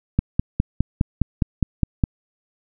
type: click train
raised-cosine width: 5 ms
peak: -4 dBFS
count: 10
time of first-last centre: 0.19-2.038 s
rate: 4.87 Hz
effects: none